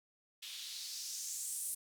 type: noise with band-pass filter sweep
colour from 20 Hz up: blue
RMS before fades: -43 dBFS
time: 0.42-1.75 s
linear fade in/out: 10 ms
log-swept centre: 3100 to 9900 Hz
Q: 2.6
effects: none